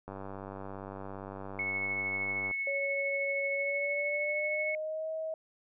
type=click train; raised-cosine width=1 ms; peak=-28 dBFS; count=238; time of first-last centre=0.08-2.511 s; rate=97.5 Hz
type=tone with tremolo; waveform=sine; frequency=2200 Hz; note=C#7; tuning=14 cents flat; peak=-30 dBFS; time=1.59-4.75 s; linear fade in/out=2 ms; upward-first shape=sine; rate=13 Hz; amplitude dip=25%
type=tone with pitch glide; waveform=sine; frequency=558 to 637.3 Hz; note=C#5 to D#5; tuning=+11 to +41 cents; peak=-33 dBFS; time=2.67-5.34 s; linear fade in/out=2 ms; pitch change=+230 cents; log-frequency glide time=3.53-5.1 s
effects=none